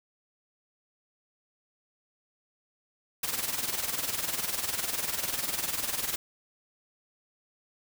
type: noise with tremolo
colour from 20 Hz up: white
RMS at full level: -29 dBFS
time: 3.23-6.16 s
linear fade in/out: 5 ms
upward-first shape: sine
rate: 20 Hz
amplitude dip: 70%
effects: none